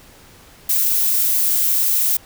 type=noise; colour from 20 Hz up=violet; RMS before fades=-17 dBFS; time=0.69-2.17 s; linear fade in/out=5 ms; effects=pink hiss -46 dBFS RMS until 2.25 s